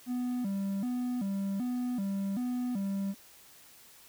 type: tone with vibrato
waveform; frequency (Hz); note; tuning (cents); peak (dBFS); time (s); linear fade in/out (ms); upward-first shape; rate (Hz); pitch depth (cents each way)
triangle; 220.6; A3; +5; -28; 0.06-3.15; 50; square; 1.3; 200
effects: white hiss -56 dBFS RMS until 4.08 s